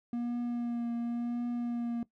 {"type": "tone with vibrato", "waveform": "triangle", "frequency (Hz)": 237.8, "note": "A#3", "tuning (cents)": 35, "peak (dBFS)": -29, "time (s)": [0.13, 2.03], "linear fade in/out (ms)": 2, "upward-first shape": "triangle", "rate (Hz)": 0.93, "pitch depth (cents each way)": 22, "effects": ["noise-tail reverb RT60 0.1 s tail -18 dB re dry"]}